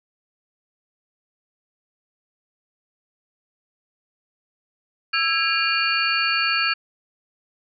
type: tone cluster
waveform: sine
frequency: 1327 / 1637 / 2416 / 2795 / 4468 Hz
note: E6 / G#6 / D7 / F7 / C#8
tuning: +11 / -25 / +48 / +1 / +13 cents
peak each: -25 dBFS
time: 5.13-6.74 s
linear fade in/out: 10 ms
effects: none